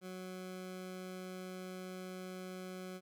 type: tone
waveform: 20% pulse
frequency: 184.7 Hz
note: F#3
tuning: 3 cents flat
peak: -39 dBFS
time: 0.01-3.01 s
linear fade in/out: 50 ms
effects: none